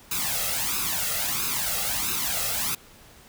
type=noise with flanger; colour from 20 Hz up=white; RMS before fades=-27 dBFS; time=0.11-2.75 s; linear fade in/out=5 ms; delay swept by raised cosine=0.77 to 1.54 ms; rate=1.5 Hz; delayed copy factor=+0.75; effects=pink hiss -51 dBFS RMS until 3.28 s